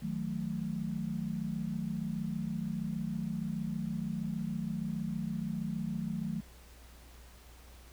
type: chord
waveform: sine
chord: D# diminished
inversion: none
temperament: equal with one note detuned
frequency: 158.56 / 185 / 220 Hz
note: D#3 / F#3 / A3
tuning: +33 / 0 / 0 cents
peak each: -38 / -37 / -37 dBFS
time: 0.02-6.41 s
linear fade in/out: 10 ms
effects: added 60 Hz sine -53 dBFS peak until 7.92 s + pink hiss -58 dBFS RMS until 7.92 s